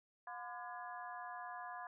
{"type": "harmonic tone with a mistuned harmonic", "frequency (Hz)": 239.7, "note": "A#3", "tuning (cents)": 48, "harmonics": [3, 4, 5, 6, 7], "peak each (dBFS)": [-49, -49, -54, -59, -52], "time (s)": [0.27, 1.87], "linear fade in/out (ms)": 2, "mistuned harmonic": 4, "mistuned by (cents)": 97, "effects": []}